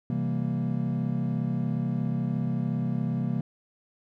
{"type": "chord", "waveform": "triangle", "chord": "C dominant seventh", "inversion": "none", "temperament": "equal", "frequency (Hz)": [130.81, 164.81, 196, 233.1], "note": ["C3", "E3", "G3", "Bb3"], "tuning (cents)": [0, 0, 0, 0], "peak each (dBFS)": [-28, -29, -31, -29], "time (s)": [0.1, 3.41], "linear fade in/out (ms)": 2, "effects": []}